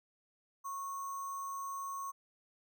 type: tone with sample-and-hold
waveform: sine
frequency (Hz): 1099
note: C#6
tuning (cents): -15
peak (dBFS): -38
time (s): 0.64-2.12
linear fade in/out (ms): 20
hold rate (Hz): 7350
effects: none